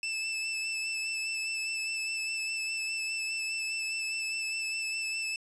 sawtooth tone with vibrato, 2637 Hz, E7, in tune, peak -28 dBFS, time 0.03-5.36 s, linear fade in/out 2 ms, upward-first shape sine, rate 4.9 Hz, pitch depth 19 cents each way, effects resampled to 22050 Hz + 9-bit

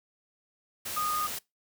sine tone in noise, 1231 Hz, D#6, 19 cents flat, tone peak -28 dBFS, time 0.96-1.27 s, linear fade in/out 10 ms, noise white, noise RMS -36 dBFS, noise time 0.85-1.39 s, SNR +5 dB, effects noise-tail reverb RT60 0.2 s tail -23 dB re dry

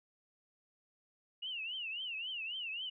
sine tone with vibrato, 2832 Hz, F7, 23 cents sharp, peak -38 dBFS, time 1.42-2.9 s, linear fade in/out 10 ms, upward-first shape triangle, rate 3.7 Hz, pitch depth 200 cents each way, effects none

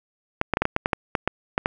clicks, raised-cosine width 0.5 ms, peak -5 dBFS, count 12, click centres 0.414 / 0.537 / 0.571 / 0.62 / 0.654 / 0.764 / 0.859 / 0.932 / 1.152 / 1.276 / 1.579 / 1.659 s, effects none

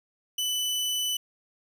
sawtooth tone, 2990 Hz, F#7, 17 cents sharp, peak -23 dBFS, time 0.38-1.17 s, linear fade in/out 5 ms, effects 10-bit

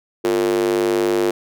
square tone with high-pass filter, 50.2 Hz, G1, 42 cents sharp, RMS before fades -18 dBFS, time 0.24-1.31 s, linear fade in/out 5 ms, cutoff 380 Hz, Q 6.3, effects none

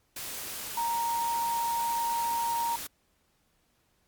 sine tone in noise, 932.3 Hz, A#5, in tune, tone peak -27 dBFS, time 0.77-2.76 s, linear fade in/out 5 ms, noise white, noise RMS -38 dBFS, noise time 0.16-2.87 s, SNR +8 dB, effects pink hiss -71 dBFS RMS until 4.07 s + Opus 48 kbps

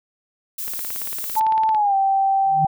violet noise, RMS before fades -28 dBFS, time 0.58-1.4 s, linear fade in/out 5 ms
click train, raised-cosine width 0.3 ms, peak -18 dBFS, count 20, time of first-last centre 0.68-1.747 s, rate 17.8 Hz
sine tone with pitch glide, 880 to 779.5 Hz, A5 to G5, 0 to -10 cents, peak -15 dBFS, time 1.36-2.67 s, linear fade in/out 10 ms, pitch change -210 cents, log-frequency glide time 1.71-1.95 s
sine tone with exponential growth, 155.56 Hz, D#3, in tune, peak -18 dBFS, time 2.43-2.65 s, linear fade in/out 2 ms, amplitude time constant 47 ms
effects none

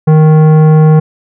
sine tone with tanh clipping, 155.56 Hz, D#3, in tune, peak -4 dBFS, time 0.07-1 s, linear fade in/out 10 ms, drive 14 dB, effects none

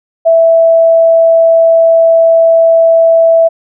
sine tone, 659.3 Hz, E5, in tune, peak -3 dBFS, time 0.25-3.49 s, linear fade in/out 20 ms, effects none

